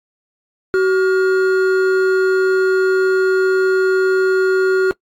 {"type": "tone pair together", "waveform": "triangle", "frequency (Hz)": [377.8, 1424], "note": ["F#4", "F6"], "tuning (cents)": [36, 33], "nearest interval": "octave + major seventh", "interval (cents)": 2297, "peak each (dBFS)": [-10, -18], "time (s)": [0.74, 4.91], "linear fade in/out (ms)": 0, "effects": ["noise-tail reverb RT60 0.1 s tail -21 dB re dry", "AAC 64 kbps"]}